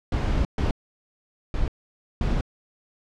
brown noise bursts at uneven times, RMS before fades -23 dBFS, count 4, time 0.12-0.45 / 0.58-0.71 / 1.54-1.68 / 2.21-2.41 s, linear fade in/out 2 ms, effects low-pass 5000 Hz 12 dB/octave

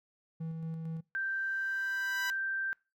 triangle tone with tremolo, 162.2 Hz, E3, 28 cents flat, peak -33 dBFS, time 0.4-1.01 s, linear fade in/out 10 ms, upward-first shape square, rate 4.4 Hz, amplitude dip 25%
sine tone, 1568 Hz, G6, in tune, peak -31 dBFS, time 1.15-2.73 s, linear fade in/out 0 ms
10% pulse tone with exponential growth, 987.8 Hz, B5, in tune, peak -26 dBFS, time 1.19-2.3 s, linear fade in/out 0 ms, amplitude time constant 240 ms
effects noise-tail reverb RT60 0.3 s tail -25 dB re dry

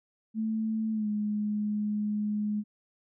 sine tone with pitch glide, 220.1 to 209.7 Hz, A3 to G#3, +1 to +17 cents, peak -27 dBFS, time 0.34-2.64 s, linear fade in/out 50 ms, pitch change -84 cents, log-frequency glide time 0.92-1.08 s, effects none

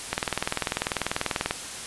click train, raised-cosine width 0.3 ms, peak -8 dBFS, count 29, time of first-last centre 0.13-1.509 s, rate 20.3 Hz, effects white hiss -36 dBFS RMS until 1.86 s + resampled to 24000 Hz

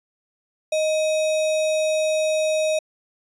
sine tone with sample-and-hold, 623 Hz, D#5, 2 cents sharp, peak -18 dBFS, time 0.72-2.79 s, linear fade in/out 5 ms, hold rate 3150 Hz, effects resampled to 22050 Hz

